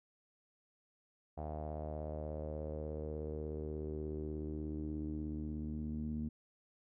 sawtooth tone with low-pass filter sweep, 76.6 Hz, D#2, 27 cents flat, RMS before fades -41 dBFS, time 1.37-6.29 s, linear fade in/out 10 ms, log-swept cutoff 720 to 230 Hz, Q 5.2, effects none

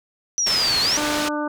sine exponential two-way sweep, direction down then up, 5930 to 4161 to 5930 Hz, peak -18 dBFS, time 0.38-0.97 s, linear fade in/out 0 ms, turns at 0.8 s
white low-pass noise, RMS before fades -26 dBFS, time 0.46-1.29 s, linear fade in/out 10 ms, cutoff 4900 Hz, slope 12 dB/octave
harmonic tone, 297.8 Hz, D4, 24 cents sharp, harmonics 1 / 2 / 3 / 4 / 5, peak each -25 / -28 / -30 / -31 / -32 dBFS, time 0.97-1.48 s, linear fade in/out 5 ms
effects none

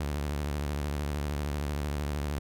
sawtooth tone with vibrato, 72.8 Hz, D2, 15 cents flat, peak -26 dBFS, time 0-2.39 s, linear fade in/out 5 ms, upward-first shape triangle, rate 13 Hz, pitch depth 130 cents each way, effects none

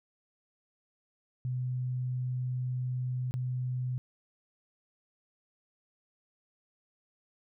sine tone with dropouts, 126.3 Hz, B2, 39 cents sharp, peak -30 dBFS, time 1.45-3.98 s, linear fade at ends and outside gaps 0 ms, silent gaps 3.31-3.34 s, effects none

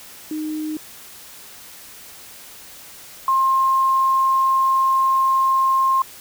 sine tone pair in turn, 308.7 / 1062.6 Hz, D#4 / C6, -14 / +26 cents, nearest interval octave + major sixth, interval 2140 cents, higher second, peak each -23 / -14 dBFS, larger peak second, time 0.31-0.77 / 3.28-6.02 s, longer second, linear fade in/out 2 ms, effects white hiss -41 dBFS RMS until 6.2 s

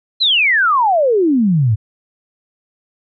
sine exponential sweep, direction down, 4197 to 99.7 Hz, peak -10 dBFS, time 0.2-1.76 s, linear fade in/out 20 ms, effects none

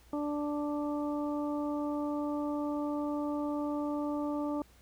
harmonic tone, 293.7 Hz, D4, in tune, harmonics 1 / 2 / 3 / 4, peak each -32 / -38 / -42 / -44 dBFS, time 0.13-4.62 s, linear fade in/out 2 ms, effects added 60 Hz sine -59 dBFS peak until 4.81 s + pink hiss -63 dBFS RMS until 4.81 s

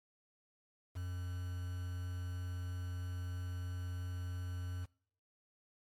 triangle tone with quantisation, 89.7 Hz, F2, 47 cents sharp, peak -36 dBFS, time 0.95-4.86 s, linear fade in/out 20 ms, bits 9, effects noise-tail reverb RT60 0.6 s tail -24 dB re dry + MP3 64 kbps

